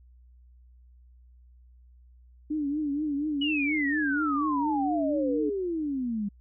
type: tone with vibrato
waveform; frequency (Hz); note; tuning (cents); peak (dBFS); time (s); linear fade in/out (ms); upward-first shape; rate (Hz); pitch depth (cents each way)
sine; 294; D4; +2; -26; 2.5-5.5; 10; triangle; 4.2; 110
type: exponential sweep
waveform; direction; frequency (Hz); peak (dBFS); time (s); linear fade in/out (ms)
sine; down; 2960 to 197; -27; 3.41-6.29; 10
effects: added 61 Hz sine -52 dBFS peak until 6.4 s